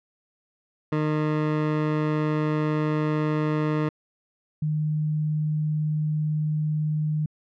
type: tone pair in turn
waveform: 20% pulse / sine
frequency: 153 / 153 Hz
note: D#3 / D#3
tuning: -29 / -29 cents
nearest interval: unison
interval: 0 cents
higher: neither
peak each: -17 / -22 dBFS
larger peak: first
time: 0.92-3.89 / 4.62-7.26 s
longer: first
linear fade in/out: 5 ms
effects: low-pass 2000 Hz 12 dB/octave